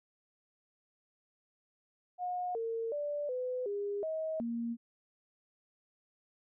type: tone with pitch steps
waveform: sine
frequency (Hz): 721 / 455.5 / 585 / 504 / 406.2 / 635 / 233.5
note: F#5 / A#4 / D5 / B4 / G#4 / D#5 / A#3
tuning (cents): -45 / -40 / -7 / +35 / -38 / +35 / +3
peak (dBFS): -33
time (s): 2.18-4.77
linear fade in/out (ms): 50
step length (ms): 370
effects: none